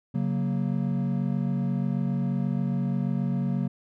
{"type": "chord", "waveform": "triangle", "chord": "F# major", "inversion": "second", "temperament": "equal", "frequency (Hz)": [138.59, 185, 233.1], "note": ["C#3", "F#3", "A#3"], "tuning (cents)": [0, 0, 0], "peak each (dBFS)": [-26, -26, -28], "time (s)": [0.14, 3.68], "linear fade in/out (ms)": 10, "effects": []}